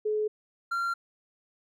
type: tone pair in turn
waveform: sine / triangle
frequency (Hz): 426.5 / 1378.5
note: G#4 / F6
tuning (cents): +46 / -23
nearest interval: octave + minor sixth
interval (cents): 2031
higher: second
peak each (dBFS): -25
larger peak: neither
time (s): 0.05-0.28 / 0.71-0.94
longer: neither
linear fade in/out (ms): 10
effects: none